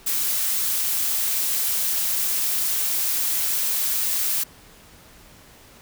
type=noise; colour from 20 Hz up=blue; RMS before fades=-23 dBFS; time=0.06-4.44 s; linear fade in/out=10 ms; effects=pink hiss -49 dBFS RMS until 5.81 s